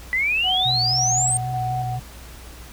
sine exponential sweep, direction up, 1967 to 8720 Hz, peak -18 dBFS, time 0.13-1.37 s, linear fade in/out 0 ms
sine tone with tremolo, 743 Hz, F#5, 7 cents sharp, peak -23 dBFS, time 0.43-2 s, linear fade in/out 50 ms, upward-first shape square, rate 1.8 Hz, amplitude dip 35%
sine tone with vibrato, 123.47 Hz, B2, in tune, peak -25 dBFS, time 0.65-2 s, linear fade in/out 10 ms, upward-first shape square, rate 3.8 Hz, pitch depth 36 cents each way
effects added 60 Hz sine -40 dBFS peak until 2.72 s + pink hiss -43 dBFS RMS until 2.72 s

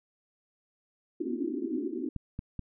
pink band-pass noise, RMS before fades -33 dBFS, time 1.2-2.09 s, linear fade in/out 5 ms, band 240 to 380 Hz, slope 96 dB/octave
clicks, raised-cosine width 5 ms, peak -23 dBFS, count 3, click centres 2.163 / 2.391 / 2.593 s
effects none

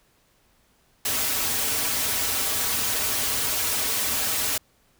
white noise with comb filter, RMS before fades -25 dBFS, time 1.05-4.58 s, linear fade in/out 5 ms, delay 5.7 ms, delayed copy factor -0.8, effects pink hiss -63 dBFS RMS until 4.99 s

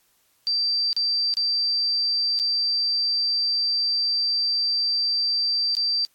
sine tone with dropouts, 4684 Hz, D8, 5 cents flat, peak -20 dBFS, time 0.47-6.05 s, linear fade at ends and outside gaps 0 ms, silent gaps 0.929-0.965 / 1.339-1.37 / 2.39-2.398 / 5.751-5.768 s, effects white hiss -64 dBFS RMS until 6.14 s + AAC 64 kbps

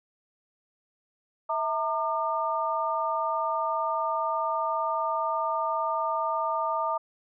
sine tone cluster, 649 / 914 / 1203 Hz, E5 / A#5 / D6, -27 / -34 / +41 cents, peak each -31 / -29 / -29 dBFS, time 1.49-6.98 s, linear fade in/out 10 ms, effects none

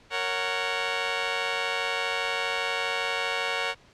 10% pulse chord, F# major, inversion first, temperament just, 462.5 / 555 / 740 Hz, A#4 / C#5 / F#5, -14 / +2 / 0 cents, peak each -23 dBFS, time 0.1-3.75 s, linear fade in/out 50 ms, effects pink hiss -56 dBFS RMS until 3.93 s + low-pass 5000 Hz 12 dB/octave

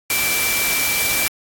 sine tone in noise, 2338 Hz, D7, 8 cents flat, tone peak -21 dBFS, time 0.1-1.28 s, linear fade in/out 2 ms, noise white, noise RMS -20 dBFS, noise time 0.1-1.28 s, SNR -4 dB, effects AAC 64 kbps

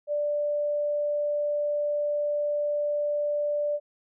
sine tone, 588 Hz, D5, 2 cents sharp, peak -24 dBFS, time 0.07-3.8 s, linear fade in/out 50 ms, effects none

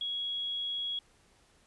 sine tone, 3326 Hz, G#7, 2 cents sharp, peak -32 dBFS, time 0.01-0.99 s, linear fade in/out 2 ms, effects pink hiss -65 dBFS RMS until 1.66 s + resampled to 24000 Hz

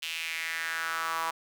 sawtooth tone with high-pass filter sweep, 163.6 Hz, E3, 13 cents flat, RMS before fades -33 dBFS, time 0.02-1.31 s, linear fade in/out 10 ms, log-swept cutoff 2900 to 1000 Hz, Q 3.8, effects none

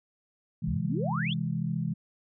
sine chord, C augmented, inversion none, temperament equal, 130.81 / 164.81 / 207.7 Hz, C3 / E3 / G#3, 0 / 0 / 0 cents, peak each -33 / -30 / -34 dBFS, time 0.62-1.94 s, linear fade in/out 10 ms
sine exponential sweep, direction up, 54.1 to 3652 Hz, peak -31 dBFS, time 0.67-1.34 s, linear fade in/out 10 ms
effects none

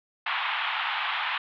pink band-pass noise, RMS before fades -29 dBFS, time 0.26-1.38 s, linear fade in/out 5 ms, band 820 to 3500 Hz, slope 48 dB/octave, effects none

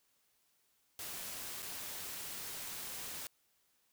white noise with dropouts, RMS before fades -44 dBFS, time 0.99-3.27 s, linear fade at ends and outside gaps 1 ms, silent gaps 1.622-1.627 s, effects white hiss -75 dBFS RMS until 3.92 s

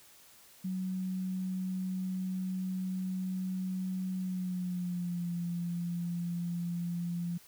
sine tone with pitch glide, 186.3 to 172.82 Hz, F#3 to F3, +12 to -18 cents, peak -32 dBFS, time 0.64-7.38 s, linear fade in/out 10 ms, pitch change -130 cents, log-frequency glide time 4.17-5.32 s, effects white hiss -58 dBFS RMS until 7.47 s

